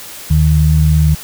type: tone pair together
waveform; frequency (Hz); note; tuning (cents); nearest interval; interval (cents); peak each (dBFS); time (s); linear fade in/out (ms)
sine; 75.84 / 153.8; D#2 / D#3; -44 / -20; octave; 1224; -10; 0.3-1.15; 10
effects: white hiss -31 dBFS RMS until 1.23 s